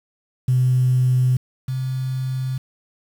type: tone pair in turn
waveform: sine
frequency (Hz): 127.1 / 130.37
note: C3 / C3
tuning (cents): -50 / -6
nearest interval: unison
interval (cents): 44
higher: second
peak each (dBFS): -13 / -21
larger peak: first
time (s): 0.48-1.37 / 1.68-2.58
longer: second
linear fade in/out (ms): 5
effects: tanh soft clip ceiling -9 dBFS + 7-bit